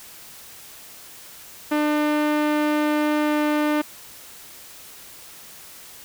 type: tone with low-pass filter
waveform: sawtooth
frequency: 299.9 Hz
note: D4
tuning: 36 cents sharp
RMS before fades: -21 dBFS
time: 1.71-3.82 s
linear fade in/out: 10 ms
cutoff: 2600 Hz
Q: 0.8
effects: white hiss -43 dBFS RMS until 6.04 s